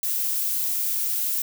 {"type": "noise", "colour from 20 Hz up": "violet", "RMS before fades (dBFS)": -25, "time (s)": [0.03, 1.42], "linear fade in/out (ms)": 2, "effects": []}